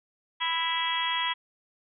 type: harmonic tone with a mistuned harmonic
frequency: 329.6 Hz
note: E4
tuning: in tune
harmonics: 3 / 4 / 5 / 6 / 7 / 8 / 9 / 10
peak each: -30 / -40 / -40 / -32 / -40 / -39 / -40 / -30 dBFS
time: 0.4-1.34 s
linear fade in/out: 20 ms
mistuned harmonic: 9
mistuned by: -30 cents
effects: none